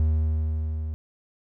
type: tone with level ramp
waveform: triangle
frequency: 78.1 Hz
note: D#2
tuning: 7 cents sharp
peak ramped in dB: -16 to -26 dBFS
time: 0-0.94 s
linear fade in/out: 0 ms
effects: none